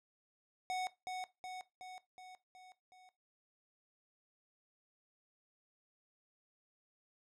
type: tone with echo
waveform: square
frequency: 740 Hz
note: F#5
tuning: in tune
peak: -36 dBFS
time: 0.7-0.87 s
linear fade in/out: 0 ms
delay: 370 ms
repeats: 6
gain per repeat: -4 dB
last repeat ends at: 3.09 s
effects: noise-tail reverb RT60 0.2 s tail -17 dB re dry + low-pass 8000 Hz 12 dB/octave